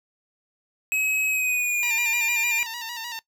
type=tone with pitch glide; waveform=square; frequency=2555 to 2398 Hz; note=D#7 to D7; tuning=+45 to +36 cents; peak=-22 dBFS; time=0.92-2.63 s; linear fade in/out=0 ms; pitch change=-109 cents; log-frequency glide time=1.29-1.9 s
type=tone with vibrato; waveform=10% pulse; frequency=932 Hz; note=A#5; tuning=1 cent flat; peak=-23 dBFS; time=1.83-3.19 s; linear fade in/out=0 ms; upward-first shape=square; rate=6.6 Hz; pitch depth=52 cents each way
effects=noise-tail reverb RT60 0.1 s tail -21 dB re dry